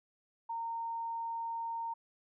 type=tone; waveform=sine; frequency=920 Hz; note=A#5; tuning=23 cents flat; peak=-35 dBFS; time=0.49-1.94 s; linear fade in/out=10 ms; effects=none